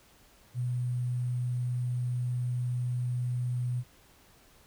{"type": "tone with sample-and-hold", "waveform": "sine", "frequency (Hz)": 123.47, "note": "B2", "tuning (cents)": 0, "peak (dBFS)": -28, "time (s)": [0.54, 3.84], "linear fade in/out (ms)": 50, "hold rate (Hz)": 8820, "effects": ["pink hiss -60 dBFS RMS until 4.66 s"]}